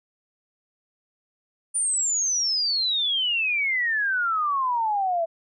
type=exponential sweep; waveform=sine; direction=down; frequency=9400 to 650 Hz; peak=-21 dBFS; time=1.74-5.26 s; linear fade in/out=20 ms; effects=none